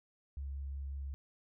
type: tone with vibrato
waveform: sine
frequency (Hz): 69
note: C#2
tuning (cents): -7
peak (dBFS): -38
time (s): 0.37-1.14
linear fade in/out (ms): 0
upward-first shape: triangle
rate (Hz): 5.5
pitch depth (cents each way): 12
effects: none